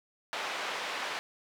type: band-pass noise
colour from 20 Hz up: pink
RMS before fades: -36 dBFS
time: 0.33-1.19 s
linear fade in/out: 0 ms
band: 730 to 3600 Hz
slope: 12 dB/octave
effects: none